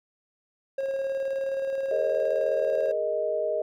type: tone with tremolo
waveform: triangle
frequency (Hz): 541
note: C#5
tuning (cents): -42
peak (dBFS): -23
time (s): 0.78-2.92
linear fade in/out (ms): 5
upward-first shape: square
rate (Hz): 19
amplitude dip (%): 30
type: chord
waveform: sine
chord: Ab suspended second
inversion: none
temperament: equal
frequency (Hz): 415.3 / 466.2 / 622.3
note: Ab4 / Bb4 / Eb5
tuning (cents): 0 / 0 / 0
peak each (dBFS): -32 / -31 / -26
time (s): 1.91-3.62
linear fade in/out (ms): 5
effects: none